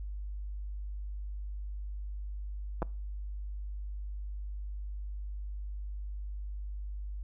clicks, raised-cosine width 1 ms, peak -19 dBFS, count 2, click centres 2.821 / 2.827 s, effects noise-tail reverb RT60 0.4 s tail -25 dB re dry + added 50 Hz sine -36 dBFS peak until 7.23 s

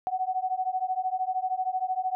sine beating tone pair, 740 / 753 Hz, F#5 / F#5, 0 / +30 cents, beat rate 13 Hz, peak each -29 / -29 dBFS, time 0.07-2.15 s, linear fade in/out 0 ms, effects none

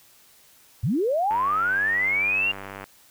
sine linear sweep, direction up, 87.31 to 2816 Hz, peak -20 dBFS, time 0.83-2.52 s, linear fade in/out 10 ms
click train, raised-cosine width 0.5 ms, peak -21 dBFS, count 151, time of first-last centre 1.31-2.841 s, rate 98 Hz
effects white hiss -55 dBFS RMS until 3.1 s

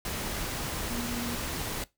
sine tone in noise, 238.7 Hz, A#3, 41 cents sharp, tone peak -34 dBFS, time 0.9-1.35 s, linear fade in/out 2 ms, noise pink, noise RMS -34 dBFS, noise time 0.05-1.84 s, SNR -3 dB, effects noise-tail reverb RT60 0.2 s tail -20 dB re dry

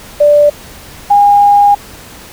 sine tone pair in turn, 587.3 / 814.3 Hz, D5 / G#5, 0 / -34 cents, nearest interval tritone, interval 566 cents, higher second, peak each -3 dBFS, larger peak neither, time 0.2-0.5 / 1.1-1.75 s, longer second, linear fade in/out 10 ms, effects pink hiss -33 dBFS RMS until 2.32 s

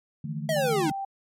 sine chord, D suspended second, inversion none, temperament equal with one note detuned, 150.18 / 164.81 / 220 Hz, D3 / E3 / A3, +39 / 0 / 0 cents, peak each -32 / -35 / -36 dBFS, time 0.24-0.92 s, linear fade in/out 5 ms
square linear sweep, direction down, 659.3 to 286 Hz, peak -24 dBFS, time 0.49-0.9 s, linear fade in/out 2 ms
sine tone, 784 Hz, G5, in tune, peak -29 dBFS, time 0.56-1.05 s, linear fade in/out 5 ms
effects MP3 64 kbps

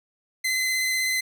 sawtooth tone with vibrato, 2047 Hz, C7, 38 cents flat, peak -19 dBFS, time 0.44-1.21 s, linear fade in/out 10 ms, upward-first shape square, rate 16 Hz, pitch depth 10 cents each way, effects none

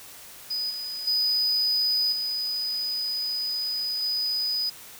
triangle tone with level steps, 4978 Hz, D#8, in tune, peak -25 / -30 / -20 / -25 / -23 dBFS, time 0.5-4.7 s, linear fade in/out 10 ms, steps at 0.7 / 1.07 / 2.12 / 4.02 s, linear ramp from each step 5 ms, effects white hiss -45 dBFS RMS until 4.99 s

